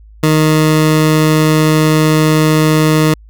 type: tone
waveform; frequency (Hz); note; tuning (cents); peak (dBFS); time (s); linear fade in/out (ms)
20% pulse; 155.56; D#3; 0; -3; 0.23-3.14; 5
effects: added 53 Hz sine -36 dBFS peak until 3.29 s